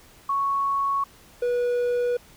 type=tone pair in turn; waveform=sine / triangle; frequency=1108.7 / 486.5 Hz; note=C#6 / B4; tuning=0 / -26 cents; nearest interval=octave + major second; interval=1426 cents; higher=first; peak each=-21 / -19 dBFS; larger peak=second; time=0.29-1.04 / 1.42-2.17 s; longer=neither; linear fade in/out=5 ms; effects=pink hiss -52 dBFS RMS until 2.36 s